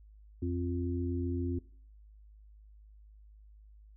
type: harmonic tone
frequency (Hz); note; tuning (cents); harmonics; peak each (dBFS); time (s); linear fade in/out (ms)
87.31; F2; 0; 1 / 3 / 4; -33 / -35 / -38; 0.42-1.59; 5
effects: noise-tail reverb RT60 0.5 s tail -20 dB re dry + added 52 Hz sine -53 dBFS peak until 3.96 s